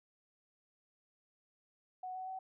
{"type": "tone with pitch steps", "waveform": "sine", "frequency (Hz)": [740, 748.2, 756.4], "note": ["F#5", "F#5", "F#5"], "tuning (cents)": [0, 19, 38], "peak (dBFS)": -40, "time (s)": [2.03, 2.39], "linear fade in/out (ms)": 5, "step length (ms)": 120, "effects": []}